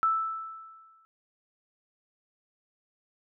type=tone with exponential decay; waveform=sine; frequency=1318.5 Hz; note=E6; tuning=in tune; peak=-20 dBFS; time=0.03-1.05 s; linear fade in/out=0 ms; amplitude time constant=220 ms; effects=none